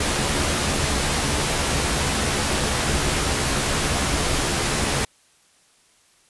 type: noise with comb filter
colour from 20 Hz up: pink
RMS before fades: -22 dBFS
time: 0-5.05 s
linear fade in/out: 5 ms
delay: 14 ms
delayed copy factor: +0.5
effects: white hiss -58 dBFS RMS until 6.29 s + resampled to 24000 Hz